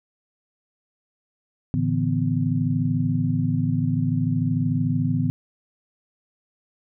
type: tone cluster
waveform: sine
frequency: 110.9 / 144.1 / 164.6 / 250.8 Hz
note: A2 / D3 / E3 / B3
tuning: +14 / -33 / -2 / +27 cents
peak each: -25 dBFS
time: 1.74-5.3 s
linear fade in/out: 0 ms
effects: none